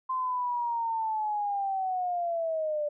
sine linear sweep, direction down, 1042 to 585 Hz, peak -27 dBFS, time 0.09-2.89 s, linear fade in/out 10 ms, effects none

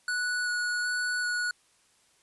square tone with vibrato, 1468 Hz, F#6, 14 cents flat, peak -28 dBFS, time 0.08-1.51 s, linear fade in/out 2 ms, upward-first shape square, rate 1.3 Hz, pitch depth 8 cents each way, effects white hiss -65 dBFS RMS until 2.22 s + resampled to 24000 Hz

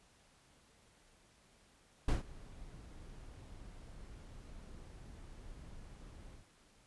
brown noise with ADSR envelope, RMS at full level -29 dBFS, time 2.08-6.46 s, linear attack 6 ms, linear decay 140 ms, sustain -23 dB, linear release 130 ms, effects pink hiss -67 dBFS RMS until 6.86 s + resampled to 24000 Hz

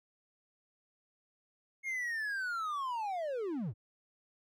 triangle linear sweep, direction down, 2168 to 84.4 Hz, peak -32 dBFS, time 1.83-3.74 s, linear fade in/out 50 ms, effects none

